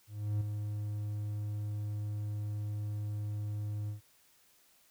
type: tone with ADSR envelope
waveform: triangle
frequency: 104.6 Hz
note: G#2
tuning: 13 cents sharp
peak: -26 dBFS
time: 0.07-4.01 s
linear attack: 340 ms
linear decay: 6 ms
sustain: -6 dB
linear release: 120 ms
effects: white hiss -66 dBFS RMS until 4.9 s